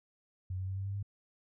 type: tone with pitch steps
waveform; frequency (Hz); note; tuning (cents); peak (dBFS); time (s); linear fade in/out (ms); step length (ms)
sine; 92.5 / 94.01 / 95.54 / 97.1 / 98.68 / 100.29; F#2 / F#2 / G2 / G2 / G2 / G2; 0 / +28 / -44 / -16 / +12 / +40; -34; 0.5-1.028; 5; 88
effects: none